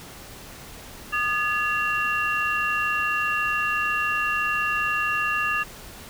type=tone cluster; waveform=sine; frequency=1224 / 1702 / 2747 Hz; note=D#6 / G#6 / F7; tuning=-29 / +42 / -29 cents; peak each=-26 dBFS; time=1.12-5.64 s; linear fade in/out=20 ms; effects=pink hiss -42 dBFS RMS until 6.09 s